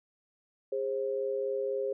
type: tone pair together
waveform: sine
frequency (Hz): 408.1 / 532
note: G#4 / C5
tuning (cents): -30 / +29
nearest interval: perfect fourth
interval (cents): 459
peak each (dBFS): -32 / -32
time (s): 0.72-1.93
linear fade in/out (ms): 5
effects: none